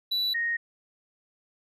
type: tone pair in turn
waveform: triangle / sine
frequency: 3951 / 1864.6 Hz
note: B7 / A#6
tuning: 0 / 0 cents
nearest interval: octave + minor second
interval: 1300 cents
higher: first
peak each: -23 / -25 dBFS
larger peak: first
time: 0.11-0.34 / 0.34-0.57 s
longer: neither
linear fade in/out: 10 ms
effects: resampled to 32000 Hz